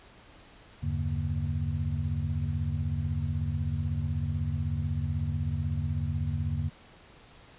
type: tone cluster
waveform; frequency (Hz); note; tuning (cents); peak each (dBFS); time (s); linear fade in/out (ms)
sine; 80.8 / 96.9 / 143.1 / 233.5; E2 / G2 / D3 / A#3; -34 / -20 / -45 / +3; -32 / -32 / -32 / -39; 0.82-6.7; 20
effects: pink hiss -54 dBFS RMS until 7.58 s + resampled to 8000 Hz